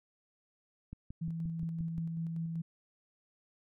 click train, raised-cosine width 5 ms, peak -31 dBFS, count 7, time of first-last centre 0.93-1.983 s, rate 5.7 Hz
sine tone with tremolo, 164.81 Hz, E3, in tune, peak -33 dBFS, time 1.21-2.62 s, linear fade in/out 10 ms, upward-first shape square, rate 5.2 Hz, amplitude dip 25%
effects none

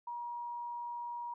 sine tone, 954 Hz, A#5, 40 cents sharp, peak -38 dBFS, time 0.07-1.34 s, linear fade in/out 5 ms, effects none

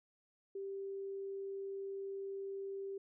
sine tone, 392 Hz, G4, in tune, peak -40 dBFS, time 0.55-2.98 s, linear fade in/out 5 ms, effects none

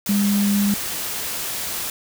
sine tone in noise, 202.8 Hz, G#3, 41 cents flat, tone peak -16 dBFS, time 0.09-0.74 s, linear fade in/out 2 ms, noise white, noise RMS -27 dBFS, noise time 0.06-1.9 s, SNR +8 dB, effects none

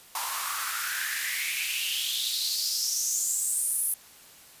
white noise with high-pass filter sweep, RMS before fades -29 dBFS, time 0.15-3.94 s, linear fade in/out 2 ms, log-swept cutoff 920 to 11000 Hz, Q 5.8, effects white hiss -52 dBFS RMS until 4.6 s + resampled to 32000 Hz

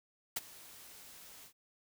white noise with ADSR envelope, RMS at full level -33 dBFS, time 0.36-1.53 s, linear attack 8 ms, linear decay 25 ms, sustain -21 dB, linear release 83 ms, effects none

